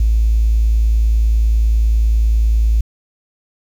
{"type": "tone", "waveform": "triangle", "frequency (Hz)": 55, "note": "A1", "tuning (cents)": 0, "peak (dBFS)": -6, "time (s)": [0, 2.81], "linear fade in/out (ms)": 5, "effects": ["tanh soft clip ceiling -8 dBFS", "7-bit"]}